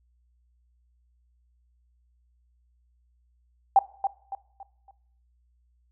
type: tone with echo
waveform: sine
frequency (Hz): 787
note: G5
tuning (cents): +7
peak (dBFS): -12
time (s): 3.76-3.79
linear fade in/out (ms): 2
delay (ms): 280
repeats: 4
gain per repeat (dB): -9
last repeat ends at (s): 4.91
effects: noise-tail reverb RT60 0.6 s tail -18 dB re dry + added 60 Hz sine -63 dBFS peak until 5.91 s